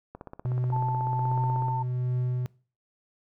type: click train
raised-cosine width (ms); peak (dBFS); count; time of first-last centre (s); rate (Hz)
1; -26; 26; 0.15-1.684; 16.3
type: tone with tremolo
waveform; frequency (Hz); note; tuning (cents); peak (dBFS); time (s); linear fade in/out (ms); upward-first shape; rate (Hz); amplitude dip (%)
triangle; 125; B2; +21; -22; 0.45-2.46; 0; triangle; 1.3; 40
type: tone with pitch glide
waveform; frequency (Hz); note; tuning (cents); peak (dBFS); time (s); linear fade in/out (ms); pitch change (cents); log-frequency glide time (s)
sine; 880 to 894.9; A5 to A5; 0 to +29; -28; 0.72-1.83; 10; +29; 1.2-1.4
effects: noise-tail reverb RT60 0.4 s tail -23 dB re dry